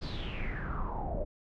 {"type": "noise with low-pass filter sweep", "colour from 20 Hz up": "brown", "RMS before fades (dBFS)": -35, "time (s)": [0.01, 1.25], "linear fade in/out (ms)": 20, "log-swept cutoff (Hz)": [4700, 540], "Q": 7.5, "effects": []}